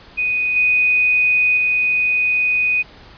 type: tone with level steps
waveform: sine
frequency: 2489 Hz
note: D#7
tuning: in tune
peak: -16 / -12 / -14 dBFS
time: 0.17-2.83 s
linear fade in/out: 20 ms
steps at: 0.56 / 1.57 s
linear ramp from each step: 5 ms
effects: pink hiss -43 dBFS RMS until 3.17 s + resampled to 11025 Hz